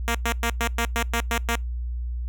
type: tone bursts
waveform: 5% pulse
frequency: 233.1 Hz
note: A#3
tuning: in tune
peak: -11 dBFS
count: 9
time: 0.08-1.554 s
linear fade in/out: 0 ms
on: 66 ms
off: 110 ms
effects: noise-tail reverb RT60 0.2 s tail -26 dB re dry + added 60 Hz sine -26 dBFS peak until 2.28 s